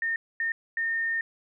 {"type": "tone bursts at uneven times", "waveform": "sine", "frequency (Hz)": 1825, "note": "A#6", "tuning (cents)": -37, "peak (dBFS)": -25, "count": 3, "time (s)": [[0.02, 0.16], [0.4, 0.52], [0.77, 1.21]], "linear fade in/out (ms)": 2, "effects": []}